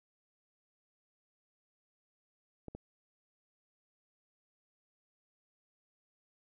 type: clicks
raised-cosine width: 2 ms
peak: -30 dBFS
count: 2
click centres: 2.683 / 2.75 s
effects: none